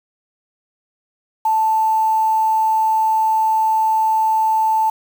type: tone with quantisation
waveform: sine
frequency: 880 Hz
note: A5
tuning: in tune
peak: -13 dBFS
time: 1.45-4.9 s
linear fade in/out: 5 ms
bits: 6
effects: none